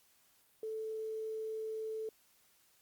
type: tone with quantisation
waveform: sine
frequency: 439.1 Hz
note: A4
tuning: 4 cents flat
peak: -37 dBFS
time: 0.63-2.09 s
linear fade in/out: 2 ms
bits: 11
effects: white hiss -69 dBFS RMS until 2.81 s + Opus 48 kbps